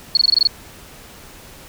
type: tone bursts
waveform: sine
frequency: 4356 Hz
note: C#8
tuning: 31 cents flat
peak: -9 dBFS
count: 8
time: 0.15-0.472 s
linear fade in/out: 2 ms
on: 21 ms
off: 22 ms
effects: pink hiss -41 dBFS RMS until 1.68 s